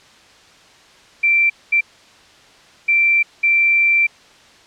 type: tone bursts at uneven times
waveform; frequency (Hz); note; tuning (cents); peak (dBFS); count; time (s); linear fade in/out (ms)
sine; 2349; D7; 0; -11; 4; 1.23-1.5 / 1.72-1.81 / 2.88-3.23 / 3.43-4.07; 10
effects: white hiss -47 dBFS RMS until 4.66 s + low-pass 5000 Hz 12 dB/octave